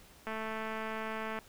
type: click train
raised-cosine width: 0.5 ms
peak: -24 dBFS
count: 247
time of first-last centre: 0.27-1.388 s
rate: 220 Hz
effects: pink hiss -58 dBFS RMS until 1.48 s